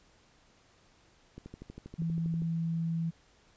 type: click train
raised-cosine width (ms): 3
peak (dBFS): -31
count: 14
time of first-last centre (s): 1.38-2.42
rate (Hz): 12.5
type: tone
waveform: sine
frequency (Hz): 165.2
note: E3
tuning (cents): +4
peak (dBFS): -29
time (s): 1.98-3.11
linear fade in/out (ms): 20
effects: pink hiss -64 dBFS RMS until 3.56 s + resampled to 16000 Hz